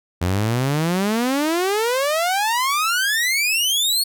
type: exponential sweep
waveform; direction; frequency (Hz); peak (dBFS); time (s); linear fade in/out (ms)
sawtooth; up; 85 to 4436; -14; 0.21-4.04; 10
effects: none